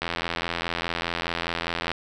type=click train; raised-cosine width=0.3 ms; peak=-10 dBFS; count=162; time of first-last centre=0.02-1.916 s; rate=84.9 Hz; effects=none